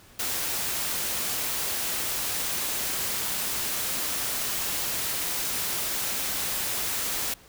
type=noise; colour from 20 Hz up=white; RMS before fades=-29 dBFS; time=0.19-7.34 s; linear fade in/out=5 ms; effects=pink hiss -53 dBFS RMS until 7.48 s